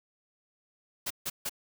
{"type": "noise bursts", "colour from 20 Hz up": "white", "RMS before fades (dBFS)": -33, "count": 3, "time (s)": [1.06, 1.495], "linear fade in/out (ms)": 10, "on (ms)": 45, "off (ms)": 150, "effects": []}